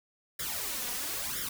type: noise with flanger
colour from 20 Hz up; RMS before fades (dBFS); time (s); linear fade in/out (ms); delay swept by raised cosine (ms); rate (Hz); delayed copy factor
white; -35; 0.39-1.49; 5; 0.56 to 4.16; 1; +0.8
effects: none